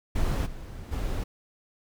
brown noise with level steps, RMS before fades -25 / -39 / -29 dBFS, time 0.15-1.24 s, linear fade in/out 10 ms, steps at 0.45 / 0.91 s, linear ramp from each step 20 ms, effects none

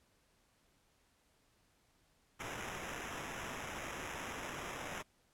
white noise with sample-and-hold, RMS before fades -44 dBFS, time 2.39-5.03 s, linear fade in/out 20 ms, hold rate 4410 Hz, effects pink hiss -73 dBFS RMS until 5.33 s + low-pass 12000 Hz 12 dB/octave

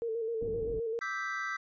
sine tone with vibrato, 454.2 Hz, A#4, 45 cents flat, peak -31 dBFS, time 0.02-0.99 s, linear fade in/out 0 ms, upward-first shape square, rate 7.7 Hz, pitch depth 41 cents each way
pink low-pass noise, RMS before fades -42 dBFS, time 0.41-0.8 s, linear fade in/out 5 ms, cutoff 430 Hz, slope 24 dB/octave
triangle chord, E minor seventh, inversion third, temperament equal with one note detuned, 1174.7 / 1301.9 / 1568 / 1975.5 Hz, D6 / E6 / G6 / B6, 0 / -22 / 0 / 0 cents, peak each -41 / -37 / -36 / -36 dBFS, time 1.01-1.57 s, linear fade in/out 10 ms
effects resampled to 16000 Hz

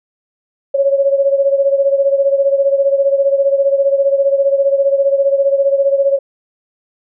sine beating tone pair, 550 / 565 Hz, C#5 / C#5, -14 / +33 cents, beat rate 15 Hz, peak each -11 / -16 dBFS, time 0.74-6.19 s, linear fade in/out 10 ms, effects none

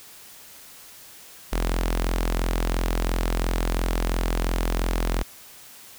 sawtooth tone with notch filter, 42.91 Hz, F1, 30 cents flat, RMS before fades -24 dBFS, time 1.52-5.23 s, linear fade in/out 10 ms, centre 110 Hz, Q 0.61, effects white hiss -46 dBFS RMS until 5.98 s

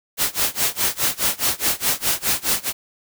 white noise with tremolo, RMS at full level -18 dBFS, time 0.17-2.73 s, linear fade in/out 50 ms, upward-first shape sine, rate 4.8 Hz, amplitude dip 95%, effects none

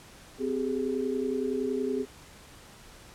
sine tone cluster, 257.6 / 391 / 421.7 Hz, C4 / G4 / G#4, -27 / -4 / +26 cents, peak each -31 / -32 / -31 dBFS, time 0.38-2.06 s, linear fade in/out 50 ms, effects pink hiss -51 dBFS RMS until 3.14 s + low-pass 11000 Hz 12 dB/octave

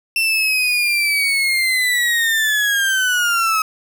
35% pulse linear sweep, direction down, 2694 to 1274 Hz, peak -13 dBFS, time 0.16-3.62 s, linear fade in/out 2 ms, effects none

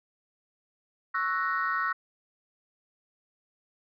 sine chord, F# dominant seventh, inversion second, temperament equal, 1108.7 / 1318.5 / 1480 / 1864.7 Hz, C#6 / E6 / F#6 / A#6, 0 / 0 / 0 / 0 cents, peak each -31 / -30 / -31 / -32 dBFS, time 1.14-1.93 s, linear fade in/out 10 ms, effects tanh soft clip ceiling -18 dBFS

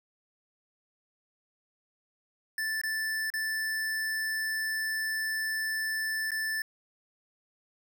square tone with dropouts, 1760 Hz, A6, in tune, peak -30 dBFS, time 2.58-6.62 s, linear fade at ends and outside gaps 2 ms, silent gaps 2.815-2.835 / 3.302-3.338 / 6.307-6.317 s, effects none

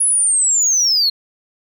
sine linear sweep, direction down, 10490 to 4186 Hz, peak -10 dBFS, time 0-1.1 s, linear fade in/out 10 ms, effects tanh soft clip ceiling -10 dBFS

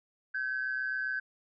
sine tone pair together, 1541.6 / 1669 Hz, G6 / G#6, -29 / +8 cents, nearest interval minor second, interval 137 cents, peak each -31 / -36 dBFS, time 0.34-1.2 s, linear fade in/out 10 ms, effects tanh soft clip ceiling -24 dBFS

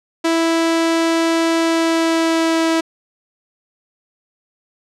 sawtooth tone with pitch glide, 329.6 to 326.4 Hz, E4 to E4, 0 to -17 cents, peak -10 dBFS, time 0.24-2.81 s, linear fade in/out 10 ms, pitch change -17 cents, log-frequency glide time 1.58-2.66 s, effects low-pass 8000 Hz 12 dB/octave

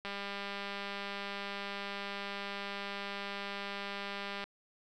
click train, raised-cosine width 0.3 ms, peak -24 dBFS, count 879, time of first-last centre 0.05-4.44 s, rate 200 Hz, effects none

